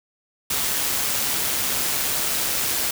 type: noise with amplitude modulation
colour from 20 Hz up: white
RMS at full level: -22 dBFS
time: 0.5-2.91 s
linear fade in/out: 5 ms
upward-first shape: sine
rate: 138 Hz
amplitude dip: 30%
effects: none